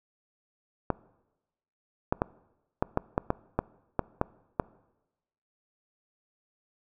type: clicks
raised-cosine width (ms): 1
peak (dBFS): -10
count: 11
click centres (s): 0.903 / 2.125 / 2.219 / 2.825 / 2.974 / 3.179 / 3.304 / 3.59 / 3.993 / 4.214 / 4.598
effects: noise-tail reverb RT60 1.0 s tail -22 dB re dry